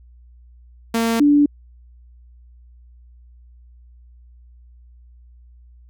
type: tone pair in turn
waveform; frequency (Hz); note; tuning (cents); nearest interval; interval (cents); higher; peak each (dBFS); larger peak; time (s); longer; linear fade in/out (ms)
sawtooth / sine; 228.7 / 290.7; A#3 / D4; -33 / -18; major third; 415; second; -13 / -10; second; 0.94-1.2 / 1.2-1.46; neither; 5
effects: added 60 Hz sine -44 dBFS peak until 5.89 s